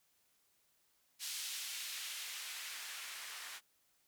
blue noise with band-pass filter sweep, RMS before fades -45 dBFS, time 1.19-3.61 s, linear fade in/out 50 ms, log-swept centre 3600 to 1400 Hz, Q 0.97, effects white hiss -75 dBFS RMS until 4.07 s

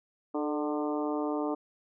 harmonic tone with a mistuned harmonic, 149.8 Hz, D3, 35 cents sharp, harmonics 2 / 3 / 4 / 5 / 6 / 7 / 8, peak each -31 / -35 / -37 / -39 / -41 / -42 / -43 dBFS, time 0.34-1.55 s, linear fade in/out 10 ms, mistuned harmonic 3, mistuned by -44 cents, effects none

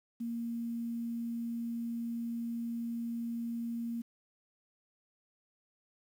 sine tone with quantisation, 233.1 Hz, A#3, in tune, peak -34 dBFS, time 0.2-4.02 s, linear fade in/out 10 ms, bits 10, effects none

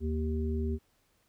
harmonic tone, 77.78 Hz, D#2, in tune, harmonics 1 / 3 / 5, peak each -30 / -35 / -37 dBFS, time 0-0.79 s, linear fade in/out 50 ms, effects pink hiss -71 dBFS RMS until 1.28 s

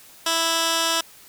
15% pulse tone with band-pass filter, 329.6 Hz, E4, in tune, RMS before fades -22 dBFS, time 0.26-1.01 s, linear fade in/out 5 ms, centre 5100 Hz, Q 0.64, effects white hiss -48 dBFS RMS until 1.28 s

